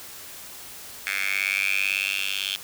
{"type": "tone with high-pass filter sweep", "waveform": "10% pulse", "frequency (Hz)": 98, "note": "G2", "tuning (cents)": 0, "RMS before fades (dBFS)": -26, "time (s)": [1.07, 2.56], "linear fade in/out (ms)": 0, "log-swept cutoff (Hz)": [2000, 3100], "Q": 9, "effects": ["white hiss -41 dBFS RMS until 2.63 s"]}